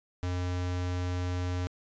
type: tone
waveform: square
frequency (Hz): 90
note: F#2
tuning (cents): -47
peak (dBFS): -30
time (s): 0.23-1.67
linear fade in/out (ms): 0
effects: resampled to 16000 Hz